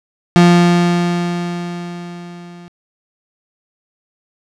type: tone with level ramp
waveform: 35% pulse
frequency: 174.3 Hz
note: F3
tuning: 3 cents flat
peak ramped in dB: -3 to -33 dBFS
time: 0.36-2.68 s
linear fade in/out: 0 ms
effects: low-pass 6000 Hz 12 dB/octave